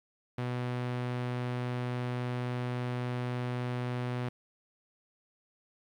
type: tone with low-pass filter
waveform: sawtooth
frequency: 123.6 Hz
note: B2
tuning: 2 cents sharp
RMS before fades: -34 dBFS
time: 0.38-4.29 s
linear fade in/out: 5 ms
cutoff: 3100 Hz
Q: 0.78
effects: 11-bit